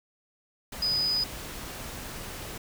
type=tone in noise; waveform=sine; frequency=4978 Hz; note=D#8; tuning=in tune; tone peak=-24 dBFS; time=0.82-1.24 s; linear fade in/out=5 ms; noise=pink; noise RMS=-39 dBFS; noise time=0.72-2.58 s; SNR=+12 dB; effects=none

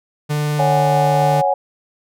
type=tone with vibrato; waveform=45% pulse; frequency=148.8 Hz; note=D3; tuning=23 cents sharp; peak=-17 dBFS; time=0.29-1.42 s; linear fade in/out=20 ms; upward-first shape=triangle; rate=20 Hz; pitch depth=11 cents each way
type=chord; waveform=sine; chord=C# suspended fourth; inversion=none; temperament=equal; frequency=554.4 / 740 / 830.6 Hz; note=C#5 / F#5 / G#5; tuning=0 / 0 / 0 cents; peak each=-18 dBFS; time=0.59-1.54 s; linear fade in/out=5 ms
effects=none

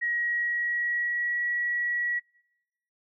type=tone with pitch glide; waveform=sine; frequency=1900 to 1926.5 Hz; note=A#6 to B6; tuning=+33 to -44 cents; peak=-25 dBFS; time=0.01-2.2 s; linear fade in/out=20 ms; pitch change=+23 cents; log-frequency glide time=0.13-1.43 s; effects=noise-tail reverb RT60 1.0 s tail -26 dB re dry

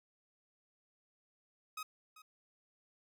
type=tone with echo; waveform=sawtooth; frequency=1262 Hz; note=D#6; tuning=24 cents sharp; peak=-37 dBFS; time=1.77-1.83 s; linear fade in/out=5 ms; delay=390 ms; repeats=1; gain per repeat=-15 dB; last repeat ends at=2.22 s; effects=none

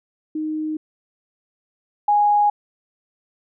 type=tone pair in turn; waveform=sine; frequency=310 / 827.6 Hz; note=D#4 / G#5; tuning=-6 / -6 cents; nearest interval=octave + perfect fourth; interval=1700 cents; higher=second; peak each=-22 / -13 dBFS; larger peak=second; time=0.35-0.77 / 2.08-2.5 s; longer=neither; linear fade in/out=5 ms; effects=none

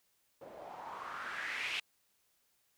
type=noise with low-pass filter sweep; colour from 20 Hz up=blue; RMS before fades=-42 dBFS; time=0.41-1.8 s; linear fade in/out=5 ms; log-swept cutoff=520 to 2800 Hz; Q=4; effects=white hiss -75 dBFS RMS until 2.77 s

